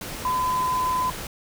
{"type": "tone in noise", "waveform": "sine", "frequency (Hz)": 1013, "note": "B5", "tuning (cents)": 44, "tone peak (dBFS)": -21, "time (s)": [0.25, 1.1], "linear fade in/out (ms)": 2, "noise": "pink", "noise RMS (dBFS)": -34, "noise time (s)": [0.01, 1.27], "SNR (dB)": 10, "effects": []}